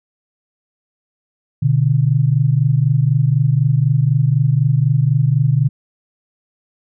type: tone pair together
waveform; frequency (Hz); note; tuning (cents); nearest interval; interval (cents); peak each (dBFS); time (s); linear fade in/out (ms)
sine; 123.47 / 147.47; B2 / D3; 0 / +8; minor third; 308; -14; 1.62-5.69; 10
effects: none